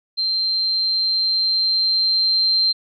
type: tone with level ramp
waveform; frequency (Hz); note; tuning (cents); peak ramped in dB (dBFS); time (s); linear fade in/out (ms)
sine; 4145; C8; -17; -18 to -14; 0.17-2.73; 20
effects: none